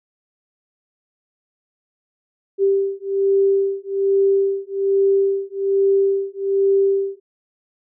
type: beating tone pair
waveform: sine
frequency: 392 / 393.2 Hz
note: G4 / G4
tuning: 0 / +5 cents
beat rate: 1.2 Hz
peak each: -18 dBFS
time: 2.58-7.2 s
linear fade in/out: 50 ms
effects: none